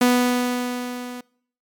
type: tone with level ramp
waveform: sawtooth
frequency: 246.9 Hz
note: B3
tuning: in tune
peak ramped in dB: -9 to -28 dBFS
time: 0.01-1.21 s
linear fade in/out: 5 ms
effects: noise-tail reverb RT60 0.6 s tail -24 dB re dry + MP3 96 kbps